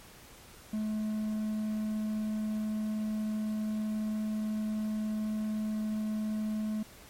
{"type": "tone", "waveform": "triangle", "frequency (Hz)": 214.9, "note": "A3", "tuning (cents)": -41, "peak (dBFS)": -28, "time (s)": [0.73, 6.83], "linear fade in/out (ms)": 5, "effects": ["pink hiss -53 dBFS RMS until 7.09 s", "MP3 64 kbps"]}